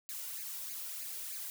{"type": "noise with flanger", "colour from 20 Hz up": "blue", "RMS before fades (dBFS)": -42, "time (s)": [0.09, 1.5], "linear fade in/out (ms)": 0, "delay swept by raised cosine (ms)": [0.44, 2.14], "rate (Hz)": 3.2, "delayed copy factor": 0.75, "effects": []}